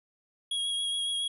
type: tone with vibrato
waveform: square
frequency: 3300 Hz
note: G#7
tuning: 12 cents flat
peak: -29 dBFS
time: 0.51-1.28 s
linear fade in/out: 5 ms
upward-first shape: sine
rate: 7.2 Hz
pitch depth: 16 cents each way
effects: resampled to 32000 Hz